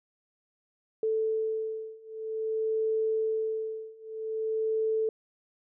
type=beating tone pair; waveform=sine; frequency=440 / 440.51 Hz; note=A4 / A4; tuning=0 / +2 cents; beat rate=0.51 Hz; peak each=-31 / -30 dBFS; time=1.03-5.09 s; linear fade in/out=2 ms; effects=none